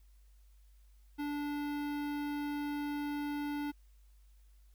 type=tone with notch filter; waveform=square; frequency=291.3 Hz; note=D4; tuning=14 cents flat; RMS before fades=-37 dBFS; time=1.18-3.72 s; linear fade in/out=20 ms; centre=7400 Hz; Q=0.54; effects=added 50 Hz sine -58 dBFS peak until 4.74 s + white hiss -75 dBFS RMS until 4.74 s